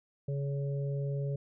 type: harmonic tone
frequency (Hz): 140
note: C#3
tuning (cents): +18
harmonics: 1 / 3 / 4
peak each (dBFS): -31 / -41 / -43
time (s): 0.28-1.36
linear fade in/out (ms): 5
effects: none